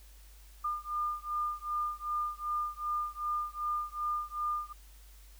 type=beating tone pair; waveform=sine; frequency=1205 / 1207.6 Hz; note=D6 / D6; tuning=+44 / +48 cents; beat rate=2.6 Hz; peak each=-35 / -35 dBFS; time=0.64-4.73 s; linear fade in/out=10 ms; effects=added 50 Hz sine -52 dBFS peak until 5.39 s + white hiss -61 dBFS RMS until 5.39 s